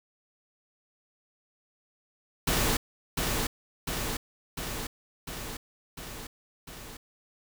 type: noise with echo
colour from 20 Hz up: pink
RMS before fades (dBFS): -26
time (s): 2.47-2.77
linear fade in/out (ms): 5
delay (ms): 700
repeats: 6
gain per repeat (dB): -3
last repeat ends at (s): 6.97
effects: none